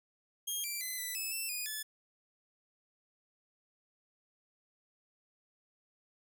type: tone with pitch steps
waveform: 5% pulse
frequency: 3238 / 2352 / 2030 / 1992 / 2598 / 2668 / 2467 / 1728 Hz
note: G#7 / D7 / B6 / B6 / E7 / E7 / D#7 / A6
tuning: -45 / +2 / +47 / +14 / -26 / +20 / -15 / -32 cents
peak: -27 dBFS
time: 0.47-1.83 s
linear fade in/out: 10 ms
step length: 170 ms
effects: none